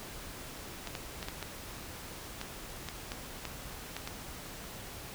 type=clicks; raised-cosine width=0.2 ms; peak=-20 dBFS; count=11; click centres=0.873 / 0.952 / 1.228 / 1.285 / 1.427 / 2.414 / 2.887 / 3.119 / 3.453 / 3.966 / 4.075 s; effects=pink hiss -45 dBFS RMS until 5.14 s